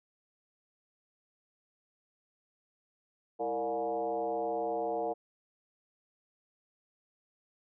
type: tone with frequency modulation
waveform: sine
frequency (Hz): 587.3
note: D5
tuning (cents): 0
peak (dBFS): -30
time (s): 3.39-5.14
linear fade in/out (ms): 20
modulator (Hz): 128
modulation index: 1.7
effects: none